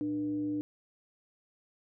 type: tone with frequency modulation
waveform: sine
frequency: 298.9 Hz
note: D4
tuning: 31 cents sharp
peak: -30 dBFS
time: 0.01-0.61 s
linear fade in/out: 0 ms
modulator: 183 Hz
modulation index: 0.33
effects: none